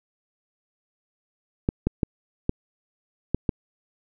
clicks, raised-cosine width 3 ms, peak -8 dBFS, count 6, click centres 1.689 / 1.87 / 2.032 / 2.494 / 3.346 / 3.492 s, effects none

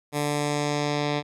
10% pulse tone with low-pass filter sweep, 146.83 Hz, D3, in tune, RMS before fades -26 dBFS, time 0.12-1.23 s, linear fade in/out 50 ms, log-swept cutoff 12000 to 3900 Hz, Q 1.5, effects none

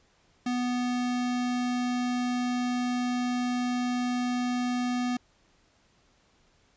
square tone, 246.8 Hz, B3, 1 cent flat, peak -27 dBFS, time 0.46-5.17 s, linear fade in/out 5 ms, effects pink hiss -65 dBFS RMS until 6.76 s + resampled to 16000 Hz

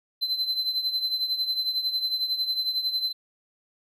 triangle tone with tremolo, 4061 Hz, B7, 48 cents sharp, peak -20 dBFS, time 0.21-3.13 s, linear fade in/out 20 ms, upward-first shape triangle, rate 11 Hz, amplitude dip 75%, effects none

